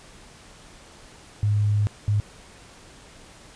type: tone bursts at uneven times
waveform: sine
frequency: 103.83 Hz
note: G#2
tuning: in tune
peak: -18 dBFS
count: 2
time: 1.43-1.87 / 2.08-2.2 s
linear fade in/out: 0 ms
effects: pink hiss -48 dBFS RMS until 3.55 s + resampled to 22050 Hz